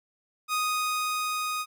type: tone with level ramp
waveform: sawtooth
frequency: 1244.5 Hz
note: D#6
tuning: in tune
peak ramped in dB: -21 to -25 dBFS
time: 0.48-1.66 s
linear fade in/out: 50 ms
effects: none